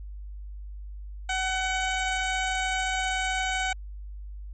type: tone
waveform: 15% pulse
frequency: 753 Hz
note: F#5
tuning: 30 cents sharp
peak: -19 dBFS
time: 1.29-3.73 s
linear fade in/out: 5 ms
effects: added 50 Hz sine -36 dBFS peak until 4.53 s + MP3 32 kbps